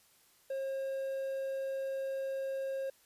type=tone with quantisation; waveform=triangle; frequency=538 Hz; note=C5; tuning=48 cents sharp; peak=-32 dBFS; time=0.5-2.9 s; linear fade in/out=5 ms; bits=10; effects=white hiss -66 dBFS RMS until 3.05 s + resampled to 32000 Hz